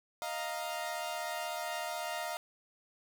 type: chord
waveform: sawtooth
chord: Eb suspended second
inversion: none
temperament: equal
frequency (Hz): 622.3 / 698.5 / 932.3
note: Eb5 / F5 / Bb5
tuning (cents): 0 / 0 / 0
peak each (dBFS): -37 / -35 / -38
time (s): 0.22-2.37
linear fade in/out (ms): 0
effects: 9-bit